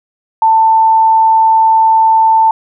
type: tone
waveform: sine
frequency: 890 Hz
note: A5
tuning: 20 cents sharp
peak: -5 dBFS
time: 0.42-2.51 s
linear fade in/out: 2 ms
effects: none